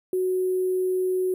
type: tone with sample-and-hold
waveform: sine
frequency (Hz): 370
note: F#4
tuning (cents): 0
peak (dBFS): -21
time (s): 0.13-1.34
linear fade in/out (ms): 2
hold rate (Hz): 11025
effects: none